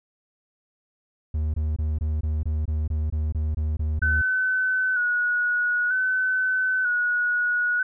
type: tone bursts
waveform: triangle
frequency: 77 Hz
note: D#2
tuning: 17 cents flat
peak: -20 dBFS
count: 13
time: 1.34-4.216 s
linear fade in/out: 5 ms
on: 200 ms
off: 23 ms
type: tone with vibrato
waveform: sine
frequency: 1486 Hz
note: F#6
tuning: 7 cents sharp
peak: -20 dBFS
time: 4.02-7.83 s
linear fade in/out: 5 ms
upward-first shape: square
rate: 0.53 Hz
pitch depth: 34 cents each way
effects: none